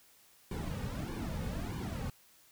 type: noise with flanger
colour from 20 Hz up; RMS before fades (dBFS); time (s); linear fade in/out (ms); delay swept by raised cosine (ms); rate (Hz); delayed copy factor
brown; -38; 0.51-2.1; 2; 1.5 to 3; 1.6; -0.8
effects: white hiss -63 dBFS RMS until 2.51 s